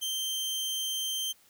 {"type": "tone", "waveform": "sawtooth", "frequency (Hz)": 3136, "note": "G7", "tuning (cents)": 0, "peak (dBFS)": -27, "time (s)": [0.01, 1.33], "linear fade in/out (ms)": 20, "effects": ["white hiss -62 dBFS RMS until 1.49 s"]}